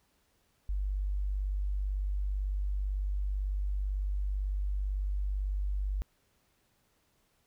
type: tone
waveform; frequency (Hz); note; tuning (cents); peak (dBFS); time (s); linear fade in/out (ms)
sine; 49; G1; 0; -29; 0.69-6.02; 0
effects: pink hiss -72 dBFS RMS until 7.46 s